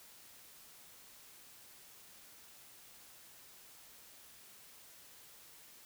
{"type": "silence", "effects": ["white hiss -58 dBFS RMS until 5.85 s"]}